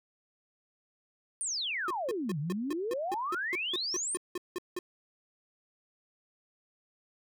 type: exponential two-way sweep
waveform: sine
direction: down then up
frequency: 9510 to 138.59 to 9510 Hz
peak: -31 dBFS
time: 1.41-4.16 s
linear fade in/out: 0 ms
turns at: 2.39 s
type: tone bursts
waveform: square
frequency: 359 Hz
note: F4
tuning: 48 cents sharp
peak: -33 dBFS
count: 15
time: 1.88-4.79 s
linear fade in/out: 2 ms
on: 26 ms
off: 180 ms
effects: none